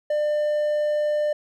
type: tone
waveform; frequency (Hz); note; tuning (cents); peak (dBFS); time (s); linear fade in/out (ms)
triangle; 598; D5; +31; -18; 0.1-1.33; 5
effects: none